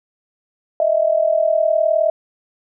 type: tone pair together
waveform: sine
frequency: 622.3 / 661.8 Hz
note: D#5 / E5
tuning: 0 / +7 cents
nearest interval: minor second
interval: 107 cents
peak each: -16 dBFS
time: 0.8-2.1 s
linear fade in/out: 2 ms
effects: none